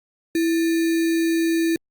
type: tone with sample-and-hold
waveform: sine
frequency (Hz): 329.6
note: E4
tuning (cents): 0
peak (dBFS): -17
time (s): 0.35-1.76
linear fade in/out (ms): 2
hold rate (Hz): 2100
effects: Opus 48 kbps